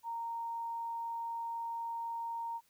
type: tone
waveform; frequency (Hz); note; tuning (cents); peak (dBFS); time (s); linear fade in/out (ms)
sine; 926; A#5; -12; -36; 0.03-2.61; 50
effects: white hiss -71 dBFS RMS until 2.69 s